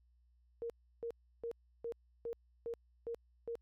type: tone bursts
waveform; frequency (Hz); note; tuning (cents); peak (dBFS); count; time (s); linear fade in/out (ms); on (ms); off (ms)
sine; 466.2; A#4; 0; -38; 8; 0.62-3.554; 0; 78; 330
effects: added 60 Hz sine -67 dBFS peak until 3.61 s